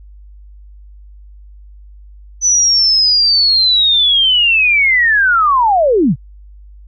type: linear sweep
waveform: sine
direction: down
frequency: 6040 to 104.7 Hz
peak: -8 dBFS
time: 2.41-6.16 s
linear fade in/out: 50 ms
effects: added 50 Hz sine -35 dBFS peak until 6.87 s